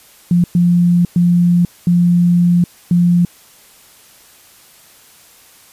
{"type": "tone bursts at uneven times", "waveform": "sine", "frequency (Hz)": 174.61, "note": "F3", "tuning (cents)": 0, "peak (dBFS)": -8, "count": 5, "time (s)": [[0.31, 0.44], [0.55, 1.05], [1.16, 1.65], [1.87, 2.64], [2.91, 3.25]], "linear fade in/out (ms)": 2, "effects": ["white hiss -45 dBFS RMS until 5.72 s", "resampled to 32000 Hz"]}